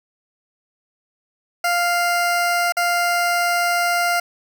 20% pulse tone with dropouts, 698.5 Hz, F5, in tune, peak -12 dBFS, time 1.64-4.2 s, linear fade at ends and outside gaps 5 ms, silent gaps 2.723-2.768 s, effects none

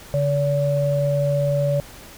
sine tone pair together, 143 / 572 Hz, D3 / D5, -46 / -46 cents, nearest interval 2 octaves, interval 2400 cents, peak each -20 dBFS, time 0.14-1.8 s, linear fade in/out 0 ms, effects pink hiss -42 dBFS RMS until 2.17 s

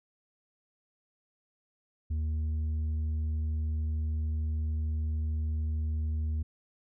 sine tone with tanh clipping, 77.78 Hz, D#2, in tune, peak -29 dBFS, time 2.1-6.43 s, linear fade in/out 10 ms, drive 4 dB, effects none

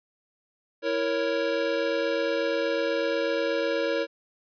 square chord, A# diminished, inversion second, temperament equal, 329.6 / 466.2 / 554.4 Hz, E4 / A#4 / C#5, 0 / 0 / 0 cents, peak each -32 / -29 / -28 dBFS, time 0.82-4.07 s, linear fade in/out 50 ms, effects resampled to 11025 Hz

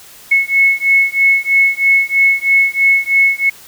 sine beating tone pair, 2192 / 2195.1 Hz, C#7 / C#7, -20 / -18 cents, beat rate 3.1 Hz, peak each -12 dBFS, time 0.31-3.5 s, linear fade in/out 10 ms, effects white hiss -39 dBFS RMS until 3.67 s

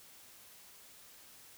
silence, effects white hiss -57 dBFS RMS until 1.57 s

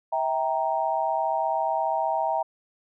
sine chord, E diminished, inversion none, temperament equal with one note detuned, 649.1 / 784 / 932.3 Hz, E5 / G5 / Bb5, -27 / 0 / 0 cents, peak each -27 dBFS, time 0.12-2.43 s, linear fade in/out 10 ms, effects none

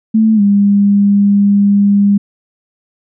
sine tone with pitch glide, 220 to 201.7 Hz, A3 to G3, 0 to +50 cents, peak -6 dBFS, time 0.14-2.18 s, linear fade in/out 10 ms, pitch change -150 cents, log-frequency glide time 0.35-0.41 s, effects none

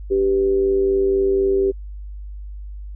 sine tone with amplitude modulation, 390 Hz, G4, 9 cents flat, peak -12 dBFS, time 0.1-1.72 s, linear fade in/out 20 ms, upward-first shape sine, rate 104 Hz, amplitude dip 55%, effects added 50 Hz sine -30 dBFS peak until 2.95 s

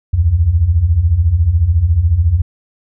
sine beating tone pair, 73.4 / 87.4 Hz, D2 / F2, 0 / +2 cents, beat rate 14 Hz, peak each -15 / -10 dBFS, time 0.13-2.42 s, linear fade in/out 10 ms, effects none

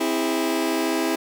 sawtooth chord, C augmented, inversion none, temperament just, 261.6 / 327 / 408.8 Hz, C4 / E4 / G#4, 0 / -14 / -27 cents, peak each -23 / -19 / -24 dBFS, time 0-1.16 s, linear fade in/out 10 ms, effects none

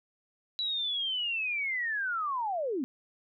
sine linear sweep, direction down, 3951 to 235.9 Hz, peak -29 dBFS, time 0.59-2.84 s, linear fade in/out 0 ms, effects none

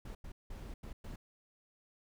brown noise bursts at uneven times, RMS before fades -45 dBFS, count 5, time 0.05-0.15 / 0.24-0.32 / 0.5-0.74 / 0.83-0.93 / 1.04-1.16 s, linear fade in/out 5 ms, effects none

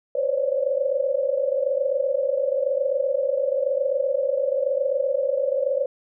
sine tone cluster, 513 / 540 / 561 / 596 Hz, C5 / C#5 / C#5 / D5, -34 / -45 / +21 / +25 cents, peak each -25 / -26 / -24 / -30 dBFS, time 0.15-5.86 s, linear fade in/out 5 ms, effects none

